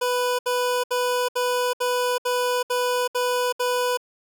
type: tone bursts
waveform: 25% pulse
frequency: 494.9 Hz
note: B4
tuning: 4 cents sharp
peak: -17 dBFS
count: 9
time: 0.01-3.974 s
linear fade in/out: 10 ms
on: 380 ms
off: 68 ms
effects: none